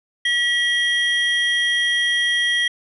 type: tone pair together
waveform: triangle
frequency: 1930 / 3237 Hz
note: B6 / G#7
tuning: -40 / -45 cents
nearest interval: major sixth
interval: 895 cents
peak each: -17 / -19 dBFS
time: 0.25-2.68 s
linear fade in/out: 5 ms
effects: resampled to 24000 Hz